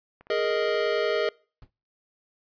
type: click train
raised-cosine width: 0.5 ms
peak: -34 dBFS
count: 17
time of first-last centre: 0.21-1.162 s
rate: 16.8 Hz
type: chord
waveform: square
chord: Ab suspended second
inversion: none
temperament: equal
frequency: 415.3 / 466.2 / 622.3 Hz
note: Ab4 / Bb4 / Eb5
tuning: 0 / 0 / 0 cents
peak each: -28 dBFS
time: 0.3-1.29 s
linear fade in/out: 2 ms
type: noise with exponential decay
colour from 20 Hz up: brown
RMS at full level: -42 dBFS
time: 1.62-1.71 s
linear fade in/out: 2 ms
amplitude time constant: 19 ms
effects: noise-tail reverb RT60 0.4 s tail -26 dB re dry + resampled to 11025 Hz